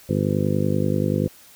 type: harmonic tone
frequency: 50.4 Hz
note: G1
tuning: 49 cents sharp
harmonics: 2 / 3 / 4 / 5 / 6 / 7 / 8 / 9 / 10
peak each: -26 / -24 / -25 / -27 / -32 / -28 / -34 / -33 / -29 dBFS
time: 0.09-1.28 s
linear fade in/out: 5 ms
effects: white hiss -49 dBFS RMS until 1.55 s